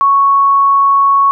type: tone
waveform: sine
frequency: 1108.7 Hz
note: C#6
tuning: in tune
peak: -6 dBFS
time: 0.01-1.31 s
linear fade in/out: 0 ms
effects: none